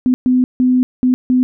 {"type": "tone bursts at uneven times", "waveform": "sine", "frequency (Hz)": 252.8, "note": "B3", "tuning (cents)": 41, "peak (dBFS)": -9, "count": 5, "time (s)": [[0.06, 0.14], [0.26, 0.44], [0.6, 0.83], [1.03, 1.14], [1.3, 1.43]], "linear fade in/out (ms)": 0, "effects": []}